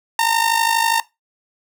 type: tone with amplitude modulation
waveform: sawtooth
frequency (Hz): 913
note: A#5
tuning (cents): -36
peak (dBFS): -8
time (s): 0.19-1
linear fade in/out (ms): 2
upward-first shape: sine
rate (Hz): 52.3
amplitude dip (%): 65
effects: noise-tail reverb RT60 0.2 s tail -19 dB re dry